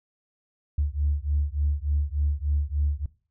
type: beating tone pair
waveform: sine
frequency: 71.4 / 74.8 Hz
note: D2 / D2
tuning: -48 / +32 cents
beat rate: 3.4 Hz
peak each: -25 dBFS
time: 0.78-3.06 s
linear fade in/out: 5 ms
effects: noise-tail reverb RT60 0.4 s tail -20 dB re dry + tanh soft clip ceiling -15 dBFS